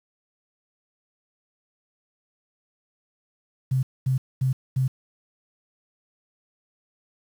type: tone bursts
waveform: sine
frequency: 130.7 Hz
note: C3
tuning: 1 cent flat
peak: -19 dBFS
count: 4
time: 3.71-4.88 s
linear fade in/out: 10 ms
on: 120 ms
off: 230 ms
effects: 8-bit